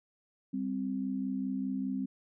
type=tone pair together; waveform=sine; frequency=196.61 / 261.6 Hz; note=G3 / C4; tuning=+5 / 0 cents; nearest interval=perfect fourth; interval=495 cents; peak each=-35 / -33 dBFS; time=0.53-2.06 s; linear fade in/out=10 ms; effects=none